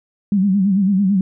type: tone with vibrato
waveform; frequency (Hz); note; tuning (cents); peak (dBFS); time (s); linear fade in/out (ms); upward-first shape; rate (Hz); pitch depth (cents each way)
sine; 195.2; G3; -7; -12; 0.32-1.21; 2; sine; 9; 100
effects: none